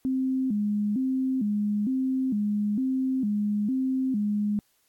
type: tone with vibrato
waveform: sine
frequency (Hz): 233.1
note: A#3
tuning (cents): 0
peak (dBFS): -23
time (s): 0.05-4.59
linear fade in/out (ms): 0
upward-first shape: square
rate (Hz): 1.1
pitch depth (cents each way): 200
effects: white hiss -68 dBFS RMS until 4.88 s + AAC 64 kbps